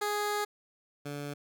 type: tone pair in turn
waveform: 15% pulse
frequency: 415.3 / 144.48 Hz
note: G#4 / D3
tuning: 0 / -28 cents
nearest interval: octave + tritone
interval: 1828 cents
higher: first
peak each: -23 / -30 dBFS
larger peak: first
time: 0.01-0.45 / 1.05-1.34 s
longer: first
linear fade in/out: 10 ms
effects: none